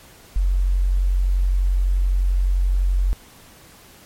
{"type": "tone", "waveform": "sine", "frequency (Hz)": 45.82, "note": "F#1", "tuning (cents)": -16, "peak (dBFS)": -15, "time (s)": [0.36, 3.13], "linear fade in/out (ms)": 0, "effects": ["pink hiss -47 dBFS RMS until 4.05 s", "MP3 64 kbps"]}